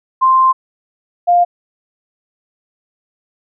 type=tone pair in turn; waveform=sine; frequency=1046.5 / 702.3 Hz; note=C6 / F5; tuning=0 / +10 cents; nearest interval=perfect fifth; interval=690 cents; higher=first; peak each=-7 dBFS; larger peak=neither; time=0.21-0.53 / 1.27-1.45 s; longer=first; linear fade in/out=20 ms; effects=none